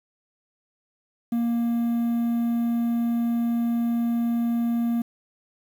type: tone with quantisation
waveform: triangle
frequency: 234.4 Hz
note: A#3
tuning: 10 cents sharp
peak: -19 dBFS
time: 1.32-5.02 s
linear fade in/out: 5 ms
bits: 8
effects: none